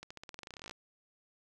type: accelerating click train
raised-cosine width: 0.2 ms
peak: -28 dBFS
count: 19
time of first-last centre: 0.03-0.711 s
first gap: 75 ms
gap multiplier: 0.91
effects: 11-bit